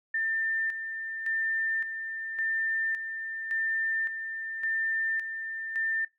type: tone with tremolo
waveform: sine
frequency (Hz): 1794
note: A6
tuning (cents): +33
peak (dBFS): -26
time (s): 0.14-6.05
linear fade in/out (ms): 5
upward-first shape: square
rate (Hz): 0.89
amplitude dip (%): 55
effects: noise-tail reverb RT60 0.2 s tail -21 dB re dry